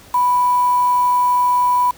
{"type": "tone with quantisation", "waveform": "sine", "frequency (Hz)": 987.8, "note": "B5", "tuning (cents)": 0, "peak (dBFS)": -12, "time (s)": [0.14, 1.91], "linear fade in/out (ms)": 5, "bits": 5, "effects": ["pink hiss -44 dBFS RMS until 1.97 s"]}